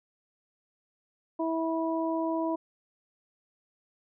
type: harmonic tone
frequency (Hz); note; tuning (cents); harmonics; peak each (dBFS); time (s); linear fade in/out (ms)
325.9; E4; -20; 1 / 2 / 3; -29 / -32 / -34; 1.39-2.56; 10
effects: none